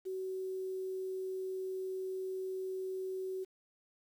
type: tone with quantisation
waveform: sine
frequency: 376.6 Hz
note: F#4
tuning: 31 cents sharp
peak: -36 dBFS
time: 0.05-3.45 s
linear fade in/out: 20 ms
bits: 10
effects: none